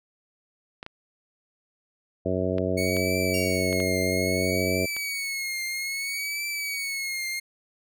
clicks, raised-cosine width 0.3 ms, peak -21 dBFS, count 7, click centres 0.829 / 0.864 / 2.583 / 2.967 / 3.728 / 3.802 / 4.966 s
harmonic tone, 92.5 Hz, F#2, in tune, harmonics 1 / 2 / 3 / 4 / 5 / 6 / 7, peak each -31 / -31 / -31 / -31 / -31 / -31 / -31 dBFS, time 2.25-4.86 s, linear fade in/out 10 ms
sawtooth tone with vibrato, 2217 Hz, C#7, in tune, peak -25 dBFS, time 2.77-7.4 s, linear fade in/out 10 ms, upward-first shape triangle, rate 0.61 Hz, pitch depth 91 cents each way
15% pulse tone with exponential decay, 2780 Hz, F7, 9 cents flat, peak -23 dBFS, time 3.34-3.9 s, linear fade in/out 2 ms, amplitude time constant 120 ms
effects none

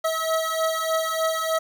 25% pulse beating tone pair, 643 / 646.3 Hz, E5 / E5, -43 / -34 cents, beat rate 3.3 Hz, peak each -22 / -21 dBFS, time 0.04-1.59 s, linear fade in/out 10 ms, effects 9-bit

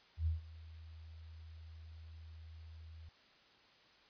sine tone with ADSR envelope, 80.5 Hz, E2, 41 cents flat, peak -30 dBFS, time 0.17-3.09 s, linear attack 95 ms, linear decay 140 ms, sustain -20 dB, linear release 4 ms, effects white hiss -65 dBFS RMS until 4.09 s + resampled to 11025 Hz

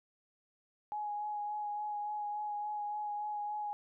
sine tone with vibrato, 835 Hz, G#5, 9 cents sharp, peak -35 dBFS, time 0.92-3.73 s, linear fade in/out 0 ms, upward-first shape sine, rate 3.5 Hz, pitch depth 16 cents each way, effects none

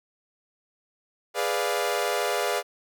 sawtooth chord, G# diminished seventh, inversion none, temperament equal, 415.3 / 493.9 / 587.3 / 698.5 Hz, G#4 / B4 / D5 / F5, 0 / 0 / 0 / 0 cents, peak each -26 dBFS, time 1.34-2.63 s, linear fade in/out 50 ms, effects none

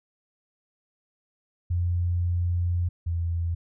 sine tone pair in turn, 87.6 / 84.71 Hz, F2 / E2, +6 / +48 cents, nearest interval minor second, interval 58 cents, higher first, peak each -22 / -24 dBFS, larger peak first, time 1.7-2.89 / 3.06-3.55 s, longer first, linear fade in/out 10 ms, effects none

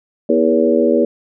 harmonic tone with a mistuned harmonic, 80.6 Hz, E2, 38 cents flat, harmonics 3 / 4 / 5 / 6 / 7, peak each -17 / -17 / -17 / -17 / -17 dBFS, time 0.29-1.05 s, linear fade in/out 5 ms, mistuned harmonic 5, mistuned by +27 cents, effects none

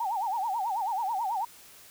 sine tone with vibrato, 845 Hz, G#5, 30 cents sharp, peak -27 dBFS, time 0-1.45 s, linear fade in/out 5 ms, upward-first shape sine, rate 9.2 Hz, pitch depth 210 cents each way, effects white hiss -52 dBFS RMS until 1.9 s

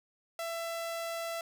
sawtooth tone, 668 Hz, E5, 23 cents sharp, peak -31 dBFS, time 0.39-1.41 s, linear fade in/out 2 ms, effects none

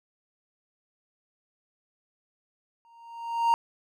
triangle tone with exponential growth, 929 Hz, A#5, 6 cents flat, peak -15 dBFS, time 2.85-3.54 s, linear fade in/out 0 ms, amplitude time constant 150 ms, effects none

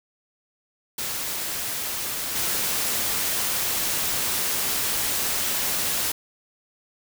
white noise with level steps, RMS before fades -29 / -25 dBFS, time 0.98-6.12 s, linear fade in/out 5 ms, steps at 2.35 s, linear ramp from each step 10 ms, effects none

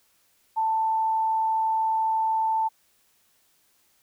sine tone, 886 Hz, A5, 12 cents sharp, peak -21 dBFS, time 0.56-2.69 s, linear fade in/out 20 ms, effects white hiss -65 dBFS RMS until 4.02 s

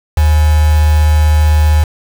sine tone with quantisation, 76.3 Hz, D#2, 33 cents flat, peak -6 dBFS, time 0.17-1.84 s, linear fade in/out 5 ms, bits 3, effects none

